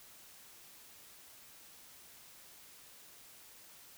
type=silence; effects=white hiss -57 dBFS RMS until 3.97 s